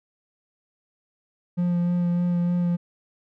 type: tone with vibrato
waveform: triangle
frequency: 175.1 Hz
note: F3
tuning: 5 cents sharp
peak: -18 dBFS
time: 1.57-2.77 s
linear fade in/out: 20 ms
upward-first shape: sine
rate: 3.3 Hz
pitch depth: 14 cents each way
effects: none